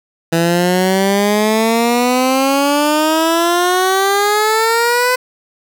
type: exponential sweep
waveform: 15% pulse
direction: up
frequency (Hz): 164.81 to 507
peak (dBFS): -5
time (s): 0.32-5.16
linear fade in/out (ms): 10
effects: none